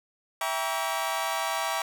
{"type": "chord", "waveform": "sawtooth", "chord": "E diminished seventh", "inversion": "none", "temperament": "just", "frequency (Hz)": [659.3, 791.1, 949.3, 1139.2], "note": ["E5", "G5", "Bb5", "Db6"], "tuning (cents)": [0, 16, 31, 47], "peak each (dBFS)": -29, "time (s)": [0.41, 1.82], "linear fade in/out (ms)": 2, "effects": []}